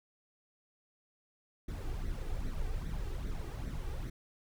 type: noise with flanger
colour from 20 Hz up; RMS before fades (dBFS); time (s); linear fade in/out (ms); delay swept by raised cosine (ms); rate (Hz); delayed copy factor
brown; -37; 1.68-4.1; 5; 0.5 to 2.6; 2.5; +0.65
effects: none